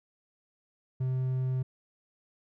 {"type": "tone", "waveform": "triangle", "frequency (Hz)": 129.3, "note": "C3", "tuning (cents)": -20, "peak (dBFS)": -25, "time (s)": [1, 1.63], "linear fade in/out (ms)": 10, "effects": []}